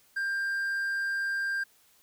triangle tone, 1591 Hz, G6, 25 cents sharp, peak -26 dBFS, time 0.16-1.64 s, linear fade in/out 10 ms, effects white hiss -63 dBFS RMS until 2.02 s

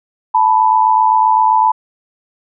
sine tone pair together, 878 / 985.7 Hz, A5 / B5, -4 / -4 cents, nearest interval major second, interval 200 cents, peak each -11 dBFS, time 0.34-1.72 s, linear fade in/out 10 ms, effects none

